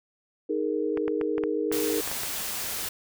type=chord; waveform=sine; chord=D# suspended fourth; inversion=none; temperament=equal; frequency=311.1 / 415.3 / 466.2 Hz; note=D#4 / G#4 / A#4; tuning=0 / 0 / 0 cents; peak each=-29 dBFS; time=0.49-2.01 s; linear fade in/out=10 ms
type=clicks; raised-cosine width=0.5 ms; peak=-19 dBFS; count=9; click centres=0.974 / 1.08 / 1.213 / 1.381 / 1.437 / 1.716 / 2.076 / 2.115 / 2.234 s
type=noise; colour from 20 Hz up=white; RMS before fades=-32 dBFS; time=1.72-2.89 s; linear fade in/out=5 ms
effects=none